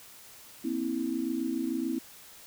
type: tone cluster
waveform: sine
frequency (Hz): 236.7 / 263.6 / 325.5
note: A#3 / C4 / E4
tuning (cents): +27 / +13 / -22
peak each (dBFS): -35 / -32 / -32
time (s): 0.64-1.99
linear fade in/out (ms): 10
effects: white hiss -51 dBFS RMS until 2.46 s